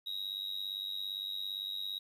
triangle tone with amplitude modulation, 3807 Hz, A#7, 36 cents sharp, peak -31 dBFS, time 0.06-1.99 s, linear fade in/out 10 ms, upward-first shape sine, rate 97.6 Hz, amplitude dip 90%, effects 11-bit

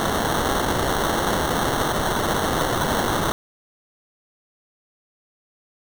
violet noise with sample-and-hold, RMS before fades -22 dBFS, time 0-3.32 s, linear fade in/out 0 ms, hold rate 2450 Hz, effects none

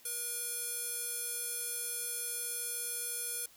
square tone with band-pass filter, 479.8 Hz, A#4, 50 cents sharp, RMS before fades -38 dBFS, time 0.05-3.46 s, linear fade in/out 5 ms, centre 11000 Hz, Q 2.7, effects white hiss -60 dBFS RMS until 3.56 s

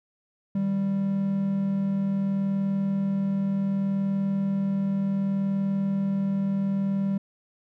triangle tone pair together, 155.56 / 196.23 Hz, D#3 / G3, 0 / +2 cents, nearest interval major third, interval 402 cents, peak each -33 / -21 dBFS, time 0.55-7.18 s, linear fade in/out 5 ms, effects none

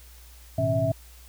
sine tone cluster, 107.9 / 123.5 / 156.8 / 274 / 652 Hz, A2 / B2 / D#3 / C#4 / E5, -33 / 0 / +14 / -20 / -19 cents, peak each -28 / -28 / -32 / -32 / -24 dBFS, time 0.58-0.92 s, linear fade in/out 5 ms, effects added 60 Hz sine -47 dBFS peak until 1.28 s + white hiss -53 dBFS RMS until 1.28 s

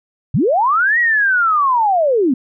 sine linear two-way sweep, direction up then down, 94.9 to 1940 to 234.6 Hz, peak -11 dBFS, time 0.34-2.34 s, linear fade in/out 5 ms, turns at 0.99 s, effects none

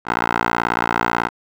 10% pulse tone with band-pass filter, 58.27 Hz, A#1, in tune, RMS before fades -20 dBFS, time 0.05-1.3 s, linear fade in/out 50 ms, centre 1200 Hz, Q 1.8, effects none

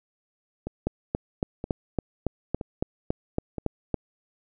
two click trains, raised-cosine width 2 ms, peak -11 / -18 dBFS, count 12 / 4, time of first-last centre 0.87-3.943 / 0.67-3.583 s, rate 3.58 / 1.03 Hz, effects none

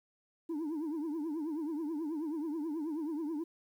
sine tone with vibrato, 311.1 Hz, D#4, in tune, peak -31 dBFS, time 0.49-3.44 s, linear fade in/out 10 ms, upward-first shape triangle, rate 9.3 Hz, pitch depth 170 cents each way, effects tanh soft clip ceiling -33 dBFS + 11-bit

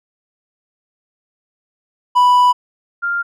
triangle / sine tone pair in turn, 987.8 / 1397 Hz, B5 / F6, 0 / 0 cents, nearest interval tritone, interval 600 cents, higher second, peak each -6 / -16 dBFS, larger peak first, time 2.15-2.53 / 3.02-3.23 s, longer first, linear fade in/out 20 ms, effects none

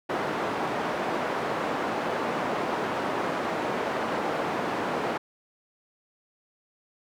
white band-pass noise, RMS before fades -29 dBFS, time 0.09-5.18 s, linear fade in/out 10 ms, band 200 to 980 Hz, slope 12 dB/octave, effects none

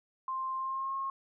sine tone with pitch glide, 1051 to 1080.5 Hz, C6 to C#6, +7 to -45 cents, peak -32 dBFS, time 0.28-1.1 s, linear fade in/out 2 ms, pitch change +48 cents, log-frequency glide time 0.56-0.95 s, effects none

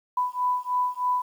sine beating tone pair, 993 / 996.2 Hz, B5 / B5, +9 / +15 cents, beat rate 3.2 Hz, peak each -26 dBFS, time 0.17-1.22 s, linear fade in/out 5 ms, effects 9-bit

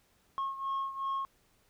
sine beating tone pair, 1085 / 1087.7 Hz, C#6 / C#6, -37 / -33 cents, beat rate 2.7 Hz, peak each -32 / -36 dBFS, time 0.38-1.25 s, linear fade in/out 0 ms, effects tanh soft clip ceiling -29 dBFS + pink hiss -69 dBFS RMS until 1.69 s

